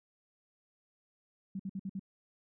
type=tone bursts; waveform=sine; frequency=192.5 Hz; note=G3; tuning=31 cents flat; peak=-35 dBFS; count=5; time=1.55-1.995 s; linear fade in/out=5 ms; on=45 ms; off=55 ms; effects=none

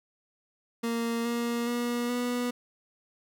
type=tone with pitch steps; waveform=30% pulse; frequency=232 / 236.1 / 240.2 / 244.4 Hz; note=A#3 / A#3 / B3 / B3; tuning=-8 / +22 / -48 / -18 cents; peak=-25 dBFS; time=0.83-2.51 s; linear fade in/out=10 ms; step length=420 ms; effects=none

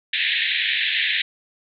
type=band-pass noise; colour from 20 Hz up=pink; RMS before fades=-22 dBFS; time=0.13-1.22 s; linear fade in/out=5 ms; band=1700 to 3900 Hz; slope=96 dB/octave; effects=none

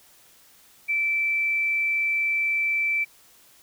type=tone; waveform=sine; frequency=2328 Hz; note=D7; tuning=16 cents flat; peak=-21 dBFS; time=0.88-3.05 s; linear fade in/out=20 ms; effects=white hiss -55 dBFS RMS until 3.62 s

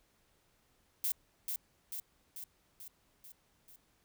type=noise with echo; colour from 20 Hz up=violet; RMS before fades=-33 dBFS; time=1.04-1.12 s; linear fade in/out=2 ms; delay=440 ms; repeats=6; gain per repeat=-4 dB; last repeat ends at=3.76 s; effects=pink hiss -72 dBFS RMS until 4.04 s

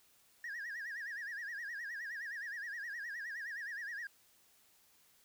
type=tone with vibrato; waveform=sine; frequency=1760 Hz; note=A6; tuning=in tune; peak=-38 dBFS; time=0.44-4.07 s; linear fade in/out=2 ms; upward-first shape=sine; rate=9.6 Hz; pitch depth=160 cents each way; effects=tanh soft clip ceiling -39 dBFS + white hiss -68 dBFS RMS until 5.24 s

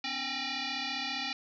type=tone with frequency modulation; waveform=sine; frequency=820 Hz; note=G#5; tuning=22 cents flat; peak=-32 dBFS; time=0.04-1.33 s; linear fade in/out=2 ms; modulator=535 Hz; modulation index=7.7; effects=none

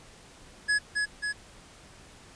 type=tone with echo; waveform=square; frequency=1686 Hz; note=G#6; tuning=26 cents sharp; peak=-23 dBFS; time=0.68-0.79 s; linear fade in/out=20 ms; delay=270 ms; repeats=2; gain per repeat=-3 dB; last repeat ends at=1.33 s; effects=pink hiss -52 dBFS RMS until 2.35 s + resampled to 22050 Hz

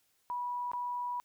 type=tone with dropouts; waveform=sine; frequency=977 Hz; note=B5; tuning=19 cents flat; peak=-33 dBFS; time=0.3-1.2 s; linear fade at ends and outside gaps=0 ms; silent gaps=0.716-0.734 s; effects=white hiss -73 dBFS RMS until 1.24 s

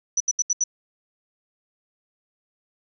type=tone bursts; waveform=sine; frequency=5940 Hz; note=F#8; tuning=6 cents sharp; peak=-18 dBFS; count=5; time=0.17-0.64 s; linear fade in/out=5 ms; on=34 ms; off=75 ms; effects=none

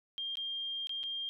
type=tone with dropouts; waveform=sine; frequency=3203 Hz; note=G7; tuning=37 cents sharp; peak=-35 dBFS; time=0.18-1.29 s; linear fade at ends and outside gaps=0 ms; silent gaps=0.355-0.371 / 0.871-0.894 / 1.032-1.037 s; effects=none

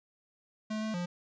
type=tone with pitch steps; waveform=square; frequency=216.1 / 218.1 / 176.3 Hz; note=A3 / A3 / F3; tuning=-31 / -15 / +17 cents; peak=-33 dBFS; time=0.7-1.06 s; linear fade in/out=10 ms; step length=120 ms; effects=resampled to 16000 Hz

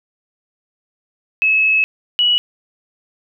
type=tone pair in turn; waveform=sine; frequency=2586 / 2930 Hz; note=E7 / F#7; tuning=-34 / -18 cents; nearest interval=major second; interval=216 cents; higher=second; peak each=-11 dBFS; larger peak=neither; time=1.42-1.84 / 2.19-2.38 s; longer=first; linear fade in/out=0 ms; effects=none

